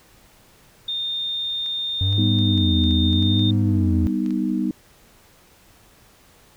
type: tone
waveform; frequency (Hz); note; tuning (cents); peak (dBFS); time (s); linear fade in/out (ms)
sine; 3638; A#7; -43; -23; 0.88-3.51; 5
type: clicks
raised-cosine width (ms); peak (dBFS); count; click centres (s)
0.2; -25; 11; 1.662 / 2.127 / 2.388 / 2.577 / 2.839 / 2.91 / 3.13 / 3.226 / 3.394 / 4.262 / 4.307
type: tone with vibrato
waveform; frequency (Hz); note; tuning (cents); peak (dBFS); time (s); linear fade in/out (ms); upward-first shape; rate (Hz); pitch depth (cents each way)
triangle; 92.5; F#2; 0; -16; 2.01-4.07; 0; sine; 0.83; 220
type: chord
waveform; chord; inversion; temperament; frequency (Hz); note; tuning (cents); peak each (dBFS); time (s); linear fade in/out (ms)
sine; G augmented; none; equal; 196 / 246.9 / 311.1; G3 / B3 / D#4; 0 / 0 / 0; -24; 2.18-4.71; 2
effects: pink hiss -53 dBFS RMS until 6.56 s